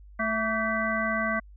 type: harmonic tone with a mistuned harmonic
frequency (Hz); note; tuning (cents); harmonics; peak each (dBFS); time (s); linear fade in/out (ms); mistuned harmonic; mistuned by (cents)
220.2; A3; +2; 1 / 3 / 5 / 7 / 9; -31 / -31 / -31 / -31 / -31; 0.19-1.4; 10; 5; +68
effects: added 50 Hz sine -46 dBFS peak until 1.56 s